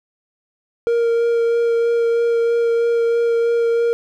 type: tone with vibrato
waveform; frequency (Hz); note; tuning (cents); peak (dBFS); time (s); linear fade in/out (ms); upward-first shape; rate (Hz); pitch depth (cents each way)
triangle; 466.2; A#4; 0; -12; 0.87-3.93; 0; sine; 3.1; 10
effects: none